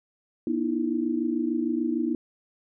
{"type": "tone cluster", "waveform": "sine", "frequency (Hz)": [241.4, 305.3, 332], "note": ["B3", "D#4", "E4"], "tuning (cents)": [-39, -33, 12], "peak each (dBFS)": -28, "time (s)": [0.47, 2.15], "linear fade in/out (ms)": 2, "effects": []}